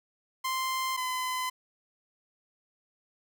sawtooth tone pair in turn, 1044 / 1018.4 Hz, C6 / C6, -4 / -47 cents, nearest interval unison, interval 43 cents, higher first, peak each -25 / -26 dBFS, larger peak first, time 0.44-0.97 / 0.97-1.5 s, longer neither, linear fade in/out 10 ms, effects 11-bit

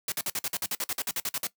white noise bursts, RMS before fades -30 dBFS, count 16, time 0.08-1.47 s, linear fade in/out 2 ms, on 40 ms, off 50 ms, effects noise-tail reverb RT60 0.1 s tail -18 dB re dry + high-pass 100 Hz 12 dB/octave

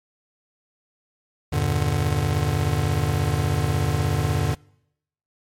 square chord, E half-diminished seventh, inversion none, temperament just, 82.41 / 98.89 / 118.67 / 148.33 Hz, E2 / G2 / Bb2 / D3, 0 / +16 / +31 / +18 cents, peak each -27 / -26 / -28 / -25 dBFS, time 1.52-4.55 s, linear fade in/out 10 ms, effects noise-tail reverb RT60 0.8 s tail -26 dB re dry + MP3 64 kbps

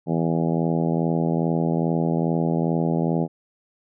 harmonic tone, 82.41 Hz, E2, in tune, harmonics 2 / 3 / 4 / 5 / 6 / 7 / 8 / 9 / 10, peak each -22 / -26 / -28 / -30 / -32 / -33 / -34 / -35 / -36 dBFS, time 0.06-3.28 s, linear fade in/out 50 ms, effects none

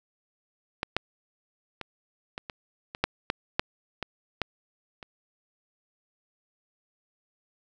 clicks, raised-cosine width 0.3 ms, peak -12 / -8 / -19 / -18 / -20 / -20 / -6 / -9 / -6 / -15 / -10 / -25 dBFS, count 12, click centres 0.831 / 0.966 / 1.813 / 2.379 / 2.498 / 2.949 / 3.04 / 3.301 / 3.595 / 4.027 / 4.417 / 5.028 s, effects none

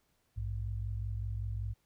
sine tone pair together, 57.74 / 103 Hz, A#1 / G#2, -16 / -14 cents, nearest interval minor seventh, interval 1002 cents, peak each -37 / -36 dBFS, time 0.36-1.74 s, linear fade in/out 20 ms, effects pink hiss -75 dBFS RMS until 1.85 s

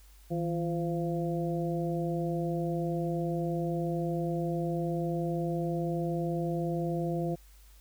harmonic tone with a mistuned harmonic, 171.8 Hz, F3, 28 cents flat, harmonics 1 / 2 / 3 / 4, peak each -31 / -34 / -37 / -38 dBFS, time 0.3-7.36 s, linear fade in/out 20 ms, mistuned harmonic 1, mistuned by -88 cents, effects added 50 Hz sine -53 dBFS peak until 7.8 s + white hiss -62 dBFS RMS until 7.8 s

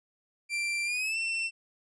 40% pulse tone with pitch glide, 2358 to 2693 Hz, D7 to E7, +6 to +36 cents, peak -28 dBFS, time 0.49-1.51 s, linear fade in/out 50 ms, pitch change +230 cents, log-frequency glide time 0.84-1.18 s, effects resampled to 22050 Hz

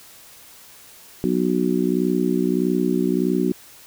harmonic tone, 61.6 Hz, B1, 4 cents flat, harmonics 3 / 4 / 5 / 6, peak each -23 / -23 / -23 / -23 dBFS, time 1.24-3.52 s, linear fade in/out 0 ms, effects white hiss -46 dBFS RMS until 3.86 s

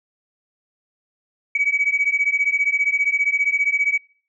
sine beating tone pair, 2264 / 2279 Hz, C#7 / C#7, +36 / +47 cents, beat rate 15 Hz, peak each -19 dBFS, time 1.55-3.98 s, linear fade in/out 5 ms, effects noise-tail reverb RT60 0.5 s tail -26 dB re dry + tanh soft clip ceiling -10 dBFS

